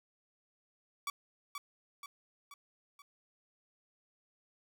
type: tone with echo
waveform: sawtooth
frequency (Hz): 1142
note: D6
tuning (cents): -49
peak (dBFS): -31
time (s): 1.07-1.1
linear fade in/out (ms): 2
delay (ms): 480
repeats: 4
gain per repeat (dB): -5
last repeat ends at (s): 3.02
effects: none